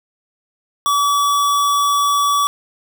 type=tone; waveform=square; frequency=1144 Hz; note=D6; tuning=46 cents flat; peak=-14 dBFS; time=0.86-2.47 s; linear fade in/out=0 ms; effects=none